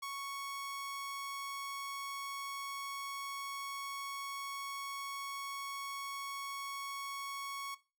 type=tone; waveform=sawtooth; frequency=1108.7 Hz; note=C#6; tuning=in tune; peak=-36 dBFS; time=0.02-7.75 s; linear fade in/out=10 ms; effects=noise-tail reverb RT60 0.3 s tail -17 dB re dry